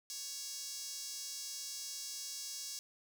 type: tone with high-pass filter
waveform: sawtooth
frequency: 557 Hz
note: C#5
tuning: 8 cents sharp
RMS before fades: -44 dBFS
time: 0.1-2.79 s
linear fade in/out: 0 ms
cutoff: 5600 Hz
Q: 2.8
effects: none